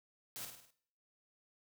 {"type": "noise with echo", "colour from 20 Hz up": "white", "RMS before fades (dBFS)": -45, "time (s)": [0.36, 0.45], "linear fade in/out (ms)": 0, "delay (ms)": 51, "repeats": 5, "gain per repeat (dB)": -5, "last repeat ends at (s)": 0.705, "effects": ["noise-tail reverb RT60 0.6 s tail -17 dB re dry"]}